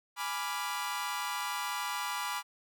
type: chord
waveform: sawtooth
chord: G# diminished seventh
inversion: none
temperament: equal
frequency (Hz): 830.6 / 987.8 / 1174.7 / 1396.9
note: G#5 / B5 / D6 / F6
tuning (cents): 0 / 0 / 0 / 0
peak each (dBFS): -37 / -33 / -35 / -38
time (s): 0.16-2.43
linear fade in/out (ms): 50
effects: none